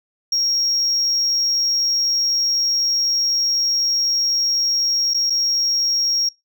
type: tone with dropouts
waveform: sine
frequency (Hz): 5588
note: F8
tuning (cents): 0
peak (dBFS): -14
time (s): 0.32-6.29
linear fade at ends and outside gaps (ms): 5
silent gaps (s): 5.137-5.144 / 5.299-5.303
effects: noise-tail reverb RT60 0.2 s tail -25 dB re dry + tanh soft clip ceiling -14 dBFS